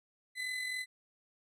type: tone with amplitude modulation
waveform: 35% pulse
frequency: 2015 Hz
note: B6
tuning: 34 cents sharp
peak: -32 dBFS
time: 0.35-0.86 s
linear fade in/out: 50 ms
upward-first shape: sine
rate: 43.7 Hz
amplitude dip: 40%
effects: low-pass 12000 Hz 12 dB/octave